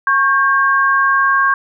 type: tone pair together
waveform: sine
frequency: 1099.8 / 1600 Hz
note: C#6 / G6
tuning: -14 / +35 cents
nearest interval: tritone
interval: 649 cents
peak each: -13 dBFS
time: 0.07-1.54 s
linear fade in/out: 2 ms
effects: none